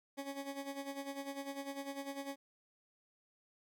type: tone with tremolo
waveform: 20% pulse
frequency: 277.2 Hz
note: C#4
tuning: in tune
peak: -34 dBFS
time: 0.17-2.36 s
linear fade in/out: 20 ms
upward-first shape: sine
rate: 10 Hz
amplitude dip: 70%
effects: none